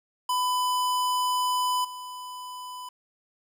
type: tone with level steps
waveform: square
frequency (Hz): 1000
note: B5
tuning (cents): +21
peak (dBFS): -24 / -37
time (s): 0.29-2.89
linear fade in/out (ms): 5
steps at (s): 1.84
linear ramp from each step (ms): 10
effects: 9-bit